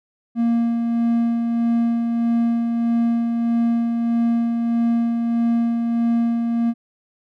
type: tone with tremolo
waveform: triangle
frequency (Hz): 233.1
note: A#3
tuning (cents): 0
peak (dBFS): -13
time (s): 0.35-6.74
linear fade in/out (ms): 50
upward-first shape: sine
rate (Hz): 1.6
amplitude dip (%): 35
effects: none